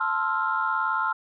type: chord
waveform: sine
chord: F major seventh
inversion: first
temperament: equal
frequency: 880 / 1046.5 / 1318.5 / 1396.9 Hz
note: A5 / C6 / E6 / F6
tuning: 0 / 0 / 0 / 0 cents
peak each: -29 / -28 / -29 / -26 dBFS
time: 0-1.13 s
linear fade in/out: 10 ms
effects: tanh soft clip ceiling -13 dBFS

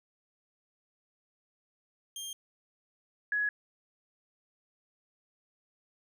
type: tone pair in turn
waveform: 20% pulse / sine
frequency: 3199 / 1680 Hz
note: G7 / G#6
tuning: +34 / +19 cents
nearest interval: major seventh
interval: 1115 cents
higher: first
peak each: -33 / -27 dBFS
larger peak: second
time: 2.16-2.33 / 3.32-3.49 s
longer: neither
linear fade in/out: 2 ms
effects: none

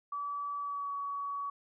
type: tone with pitch glide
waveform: sine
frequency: 1149 to 1129.9 Hz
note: D6 to C#6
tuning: -38 to +33 cents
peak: -34 dBFS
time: 0.12-1.5 s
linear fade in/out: 5 ms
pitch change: -29 cents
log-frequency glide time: 0.59-0.93 s
effects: none

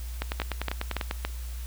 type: two click trains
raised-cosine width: 0.3 ms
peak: -13 / -12 dBFS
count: 10 / 4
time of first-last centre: 0.22-1.111 / 0.4-1.25 s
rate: 10.1 / 3.53 Hz
effects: added 60 Hz sine -33 dBFS peak until 1.66 s + white hiss -48 dBFS RMS until 1.66 s

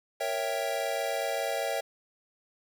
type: chord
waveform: square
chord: A# diminished seventh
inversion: none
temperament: equal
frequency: 466.2 / 554.4 / 659.3 / 784 Hz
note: A#4 / C#5 / E5 / G5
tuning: 0 / 0 / 0 / 0 cents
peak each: -38 / -34 / -34 / -36 dBFS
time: 0.2-1.81 s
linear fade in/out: 10 ms
effects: none

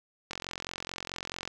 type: click train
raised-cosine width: 0.2 ms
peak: -18 dBFS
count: 53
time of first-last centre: 0.31-1.476 s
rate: 44.6 Hz
effects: none

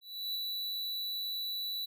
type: tone with ADSR envelope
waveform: square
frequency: 3951 Hz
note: B7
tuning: in tune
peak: -33 dBFS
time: 0.01-1.86 s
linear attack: 340 ms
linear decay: 7 ms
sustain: -2 dB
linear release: 15 ms
effects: none

